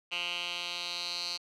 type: tone with band-pass filter sweep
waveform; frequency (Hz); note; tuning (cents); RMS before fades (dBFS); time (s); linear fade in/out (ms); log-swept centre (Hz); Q
10% pulse; 174.8; F3; +2; -36; 0.11-1.38; 20; 2900 to 4400; 4.8
effects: none